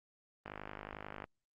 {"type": "click train", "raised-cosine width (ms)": 0.5, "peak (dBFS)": -28, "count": 41, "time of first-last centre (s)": [0.46, 1.241], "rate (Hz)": 51.2, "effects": ["Opus 32 kbps"]}